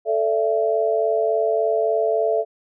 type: chord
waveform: sine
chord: A suspended fourth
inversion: none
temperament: equal with one note detuned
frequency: 440 / 587.3 / 670.8 Hz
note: A4 / D5 / E5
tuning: 0 / 0 / +30 cents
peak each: -21 / -25 / -20 dBFS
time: 0.05-2.45 s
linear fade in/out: 50 ms
effects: none